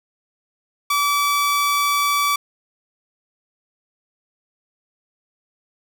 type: tone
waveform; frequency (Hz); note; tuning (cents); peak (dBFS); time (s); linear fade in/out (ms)
sawtooth; 1152; D6; -34; -13; 0.9-2.36; 5
effects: none